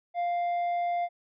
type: tone with tanh clipping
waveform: sine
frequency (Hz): 698.5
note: F5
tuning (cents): 0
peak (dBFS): -27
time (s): 0.14-1.09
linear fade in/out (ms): 50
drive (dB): 5
effects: none